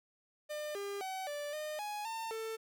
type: tone with pitch steps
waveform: 45% pulse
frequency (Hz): 601 / 401.8 / 758 / 585 / 610 / 835 / 902 / 445.5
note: D5 / G4 / F#5 / D5 / D#5 / G#5 / A5 / A4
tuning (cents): +40 / +43 / +42 / -7 / -34 / +9 / +43 / +22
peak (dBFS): -38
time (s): 0.49-2.57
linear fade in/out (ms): 20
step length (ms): 260
effects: none